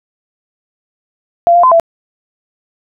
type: tone with pitch steps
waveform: sine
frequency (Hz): 687 / 698 / 1025 / 668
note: F5 / F5 / C6 / E5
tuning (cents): -29 / -1 / -36 / +23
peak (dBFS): -4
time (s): 1.47-1.798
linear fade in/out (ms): 0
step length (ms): 82
effects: none